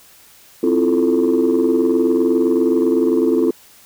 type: chord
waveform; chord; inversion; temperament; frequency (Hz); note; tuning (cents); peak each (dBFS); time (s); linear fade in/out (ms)
sine; F major seventh; second; equal; 261.6 / 329.6 / 349.2 / 440; C4 / E4 / F4 / A4; 0 / 0 / 0 / 0; -17; 0.63-3.51; 5
effects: tanh soft clip ceiling -7 dBFS + white hiss -47 dBFS RMS until 3.85 s